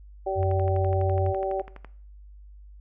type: harmonic tone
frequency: 192.1 Hz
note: G3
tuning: 35 cents flat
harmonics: 2 / 3 / 4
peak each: -29 / -29 / -29 dBFS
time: 0.26-1.62 s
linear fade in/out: 10 ms
type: tone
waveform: sine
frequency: 91.7 Hz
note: F#2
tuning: 15 cents flat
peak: -23 dBFS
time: 0.35-1.34 s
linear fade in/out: 50 ms
type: click train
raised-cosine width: 0.5 ms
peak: -27 dBFS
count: 18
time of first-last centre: 0.43-1.847 s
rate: 12 Hz
effects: noise-tail reverb RT60 0.5 s tail -17 dB re dry + added 50 Hz sine -44 dBFS peak until 2.8 s